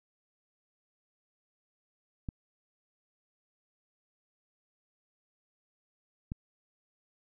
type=clicks; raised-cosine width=5 ms; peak=-23 dBFS; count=2; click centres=2.288 / 6.319 s; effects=none